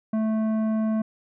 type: tone with tanh clipping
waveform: sine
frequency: 219 Hz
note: A3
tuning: 8 cents flat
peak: -23 dBFS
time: 0.13-1.02 s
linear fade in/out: 5 ms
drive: 11 dB
effects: none